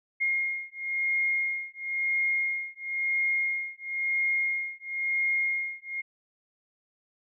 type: beating tone pair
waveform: sine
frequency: 2138 / 2138.98 Hz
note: C7 / C7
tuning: +37 / +38 cents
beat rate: 0.98 Hz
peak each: -29 dBFS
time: 0.2-6.02 s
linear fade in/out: 20 ms
effects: none